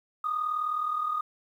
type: tone pair together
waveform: sine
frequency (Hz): 1200 / 1239.5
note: D6 / D#6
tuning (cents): +37 / -7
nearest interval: minor second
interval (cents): 56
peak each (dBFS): -33 / -27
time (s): 0.24-1.21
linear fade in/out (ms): 5
effects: tanh soft clip ceiling -20 dBFS + 10-bit